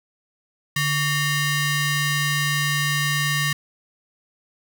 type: ring-modulated tone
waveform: sawtooth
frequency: 987.8 Hz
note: B5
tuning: in tune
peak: -13 dBFS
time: 0.76-3.53 s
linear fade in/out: 5 ms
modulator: 841 Hz
effects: none